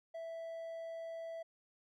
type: tone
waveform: triangle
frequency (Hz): 659.3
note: E5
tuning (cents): 0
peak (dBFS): -40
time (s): 0.14-1.43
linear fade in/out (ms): 10
effects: none